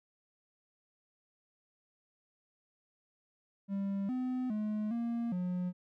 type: tone with pitch steps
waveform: triangle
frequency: 197.4 / 254 / 212.6 / 234 / 180.1 Hz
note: G3 / B3 / G#3 / A#3 / F#3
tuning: +12 / +49 / +41 / +7 / -46 cents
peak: -30 dBFS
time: 3.68-5.73 s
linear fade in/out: 50 ms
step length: 410 ms
effects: none